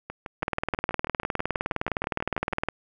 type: two click trains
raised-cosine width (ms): 0.5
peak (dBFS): -10 / -19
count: 45 / 16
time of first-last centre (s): 0.43-2.686 / 0.1-2.527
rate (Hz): 19.5 / 6.18
effects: none